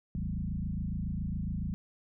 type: tone with frequency modulation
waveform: sine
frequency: 120.2 Hz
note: B2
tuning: 46 cents flat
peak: -31 dBFS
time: 0.15-1.74 s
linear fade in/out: 0 ms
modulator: 27.2 Hz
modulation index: 3.2
effects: none